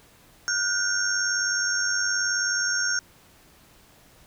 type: tone cluster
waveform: sine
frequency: 1435 / 1534 / 5540 / 6390 Hz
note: F6 / G6 / F8 / G8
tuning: +47 / -38 / -15 / +32 cents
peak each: -28 dBFS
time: 0.48-2.99 s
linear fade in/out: 0 ms
effects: pink hiss -55 dBFS RMS until 4.26 s